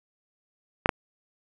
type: clicks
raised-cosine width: 0.5 ms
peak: -4 dBFS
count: 2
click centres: 0.859 / 0.892 s
effects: none